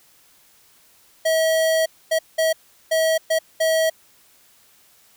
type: tone bursts at uneven times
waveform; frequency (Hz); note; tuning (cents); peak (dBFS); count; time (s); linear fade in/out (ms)
square; 643; E5; -43; -17; 6; 1.25-1.86 / 2.11-2.19 / 2.38-2.53 / 2.91-3.18 / 3.3-3.39 / 3.6-3.9; 10
effects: white hiss -55 dBFS RMS until 5.16 s